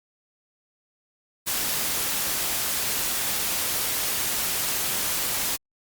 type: noise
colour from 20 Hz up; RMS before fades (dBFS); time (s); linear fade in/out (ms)
white; -26; 1.46-5.57; 20
effects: Opus 48 kbps